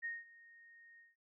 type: tone with ADSR envelope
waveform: sine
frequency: 1857 Hz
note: A#6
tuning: 7 cents flat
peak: -37 dBFS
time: 0.02-1.16 s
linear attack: 30 ms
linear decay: 190 ms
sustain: -21 dB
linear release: 170 ms
effects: none